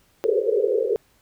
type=band-pass noise; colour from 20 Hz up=pink; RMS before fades=-21 dBFS; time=0.24-0.96 s; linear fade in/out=0 ms; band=390 to 530 Hz; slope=96 dB/octave; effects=pink hiss -61 dBFS RMS until 1.21 s